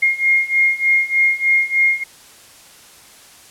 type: beating tone pair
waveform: sine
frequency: 2134 / 2137.3 Hz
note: C7 / C7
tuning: +34 / +36 cents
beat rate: 3.3 Hz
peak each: -17 / -15 dBFS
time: 0.02-2.04 s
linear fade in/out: 10 ms
effects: white hiss -44 dBFS RMS until 3.5 s + low-pass 11000 Hz 12 dB/octave

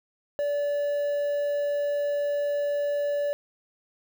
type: tone with quantisation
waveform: triangle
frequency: 578 Hz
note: D5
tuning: 28 cents flat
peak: -22 dBFS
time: 0.39-3.33 s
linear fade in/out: 0 ms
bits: 8
effects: none

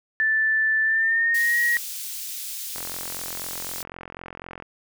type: tone with pitch glide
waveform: sine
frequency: 1760 to 1897.2 Hz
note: A6 to A#6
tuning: 0 to +30 cents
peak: -18 dBFS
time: 0.2-1.77 s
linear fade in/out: 0 ms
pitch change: +130 cents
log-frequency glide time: 0.83-1.58 s
type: high-pass noise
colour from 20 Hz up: white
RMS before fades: -33 dBFS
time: 1.34-3.83 s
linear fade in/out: 10 ms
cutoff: 3500 Hz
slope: 12 dB/octave
type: click train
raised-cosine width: 0.5 ms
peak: -21 dBFS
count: 83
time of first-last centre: 2.76-4.624 s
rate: 44 Hz
effects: none

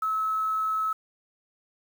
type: tone with quantisation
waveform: sine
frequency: 1295 Hz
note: E6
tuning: 31 cents flat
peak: -24 dBFS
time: 0.02-0.93 s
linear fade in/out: 5 ms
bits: 8
effects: none

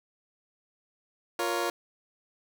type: chord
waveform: 20% pulse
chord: Bb minor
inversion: second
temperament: just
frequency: 349.6 / 466.2 / 559.4 Hz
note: F4 / Bb4 / Db5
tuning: +2 / 0 / +16 cents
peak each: -26 / -28 / -28 dBFS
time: 1.39-1.7 s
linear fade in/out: 2 ms
effects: none

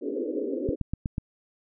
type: band-pass noise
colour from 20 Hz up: pink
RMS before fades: -30 dBFS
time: 0.01-0.76 s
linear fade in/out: 20 ms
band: 250 to 540 Hz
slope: 96 dB/octave
type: click train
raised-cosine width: 5 ms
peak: -16 dBFS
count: 5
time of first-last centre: 0.69-1.181 s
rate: 8.14 Hz
effects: none

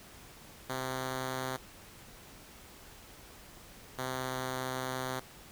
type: tone pair in turn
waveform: 5% pulse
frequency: 130.1 / 129.39 Hz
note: C3 / C3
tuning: -9 / -19 cents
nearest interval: unison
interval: 10 cents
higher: first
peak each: -23 dBFS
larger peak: neither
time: 0.69-1.57 / 3.98-5.2 s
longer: second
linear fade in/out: 10 ms
effects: pink hiss -53 dBFS RMS until 5.51 s

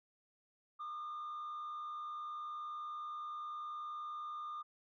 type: tone with frequency modulation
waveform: sine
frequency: 1210 Hz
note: D#6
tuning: 49 cents flat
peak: -39 dBFS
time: 0.79-4.63 s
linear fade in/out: 20 ms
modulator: 70.4 Hz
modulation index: 0.38
effects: tanh soft clip ceiling -40 dBFS

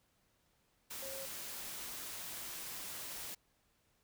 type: tone in noise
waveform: sine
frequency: 540 Hz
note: C#5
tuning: 45 cents flat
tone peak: -46 dBFS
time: 1.02-1.26 s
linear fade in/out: 10 ms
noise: white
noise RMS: -45 dBFS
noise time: 0.9-3.35 s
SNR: -4 dB
effects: pink hiss -75 dBFS RMS until 4.03 s

